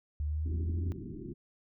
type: linear sweep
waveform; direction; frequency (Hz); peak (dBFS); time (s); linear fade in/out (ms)
sine; up; 73.42 to 87.31; -30; 0.2-0.92; 0
type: low-pass noise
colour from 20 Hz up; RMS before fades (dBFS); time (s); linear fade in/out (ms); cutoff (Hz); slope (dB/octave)
white; -42; 0.45-1.34; 20; 380; 96
effects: none